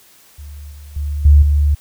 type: tone with level steps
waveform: sine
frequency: 73 Hz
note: D2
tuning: 10 cents flat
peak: -30 / -33 / -18 / -4 / -10 dBFS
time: 0.38-1.75 s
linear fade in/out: 10 ms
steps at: 0.71 / 0.96 / 1.25 / 1.42 s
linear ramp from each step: 5 ms
effects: white hiss -48 dBFS RMS until 1.8 s